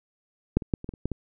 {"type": "clicks", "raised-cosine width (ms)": 3, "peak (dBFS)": [-7, -23, -10, -24, -19, -28, -14, -17], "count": 8, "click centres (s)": [0.57, 0.622, 0.738, 0.844, 0.891, 0.938, 1.056, 1.117], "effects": []}